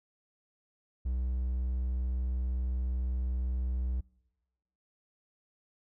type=tone; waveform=triangle; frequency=62.7 Hz; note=B1; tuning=27 cents sharp; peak=-27 dBFS; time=1.05-4.01 s; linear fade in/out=10 ms; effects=noise-tail reverb RT60 1.0 s tail -25 dB re dry